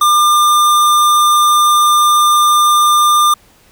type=tone; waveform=square; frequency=1199 Hz; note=D6; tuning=36 cents sharp; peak=-8 dBFS; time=0.01-3.34 s; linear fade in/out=5 ms; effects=pink hiss -48 dBFS RMS until 3.71 s